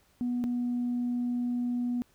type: tone pair in turn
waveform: sine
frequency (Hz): 244.5 / 243.6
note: B3 / B3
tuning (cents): -17 / -24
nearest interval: unison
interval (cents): 7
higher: first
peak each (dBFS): -26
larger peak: neither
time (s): 0.21-0.44 / 0.44-2.02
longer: second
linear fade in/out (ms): 0
effects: tanh soft clip ceiling -24 dBFS + pink hiss -66 dBFS RMS until 2.14 s